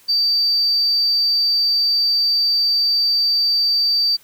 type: tone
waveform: sine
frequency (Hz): 4641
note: D8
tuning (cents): -21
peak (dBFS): -13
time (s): 0.08-4.17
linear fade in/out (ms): 20
effects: tanh soft clip ceiling -10 dBFS + white hiss -51 dBFS RMS until 4.23 s